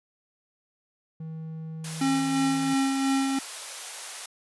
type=tone; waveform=triangle; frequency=159.9 Hz; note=D#3; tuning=48 cents sharp; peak=-32 dBFS; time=1.2-2.74 s; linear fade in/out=5 ms
type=high-pass noise; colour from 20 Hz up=white; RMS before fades=-37 dBFS; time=1.84-4.26 s; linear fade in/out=5 ms; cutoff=500 Hz; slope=24 dB/octave
type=tone with tremolo; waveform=square; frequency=270 Hz; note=C#4; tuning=45 cents flat; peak=-22 dBFS; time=2.01-3.39 s; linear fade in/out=5 ms; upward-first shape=sine; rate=2.9 Hz; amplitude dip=35%
effects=resampled to 24000 Hz